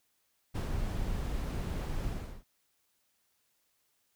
brown noise with ADSR envelope, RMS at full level -32 dBFS, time 0.54-2.44 s, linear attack 19 ms, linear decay 120 ms, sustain -2 dB, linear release 370 ms, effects white hiss -75 dBFS RMS until 4.15 s

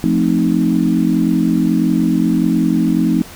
sine chord, F dominant seventh, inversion none, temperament equal, 174.61 / 220 / 261.6 / 311.1 Hz, F3 / A3 / C4 / Eb4, 0 / 0 / 0 / 0 cents, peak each -17 dBFS, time 0.04-3.22 s, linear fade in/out 0 ms, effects pink hiss -36 dBFS RMS until 3.35 s

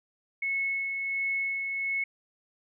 sine tone with tremolo, 2194 Hz, C#7, 18 cents flat, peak -26 dBFS, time 0.42-2.04 s, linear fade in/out 5 ms, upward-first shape sine, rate 1.4 Hz, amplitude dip 35%, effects none

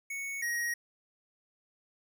square tone pair in turn, 2217 / 1888.5 Hz, C#7 / A#6, 0 / +22 cents, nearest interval minor third, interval 278 cents, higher first, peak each -36 / -31 dBFS, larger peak second, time 0.1-0.42 / 0.42-0.74 s, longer neither, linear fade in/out 5 ms, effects none

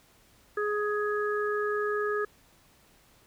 harmonic tone, 417.4 Hz, G#4, 9 cents sharp, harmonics 1 / 3 / 4, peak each -28 / -33 / -34 dBFS, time 0.57-2.25 s, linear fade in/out 5 ms, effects pink hiss -61 dBFS RMS until 3.26 s

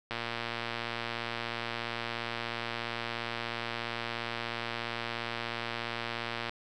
click train, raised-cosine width 0.3 ms, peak -18 dBFS, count 748, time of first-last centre 0.11-6.495 s, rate 117 Hz, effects none

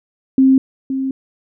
sine tone pair in turn, 265 / 266.4 Hz, C4 / C4, +22 / +31 cents, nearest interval unison, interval 9 cents, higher second, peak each -7 / -17 dBFS, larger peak first, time 0.38-0.58 / 0.9-1.11 s, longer second, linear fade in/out 2 ms, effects none

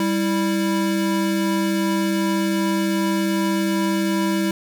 square tone pair together, 196.6 / 326.8 Hz, G3 / E4, +5 / -15 cents, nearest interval major sixth, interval 880 cents, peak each -22 / -22 dBFS, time 0-4.51 s, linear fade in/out 2 ms, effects none

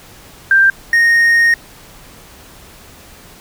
sine / triangle tone pair in turn, 1579 / 1856.7 Hz, G6 / A#6, +12 / -7 cents, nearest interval minor third, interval 281 cents, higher second, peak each -6 dBFS, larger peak neither, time 0.51-0.7 / 0.93-1.54 s, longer second, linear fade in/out 2 ms, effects pink hiss -40 dBFS RMS until 3.4 s

